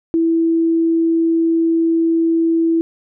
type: tone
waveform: sine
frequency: 329.6 Hz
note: E4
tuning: in tune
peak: -12 dBFS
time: 0.14-2.81 s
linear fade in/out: 0 ms
effects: none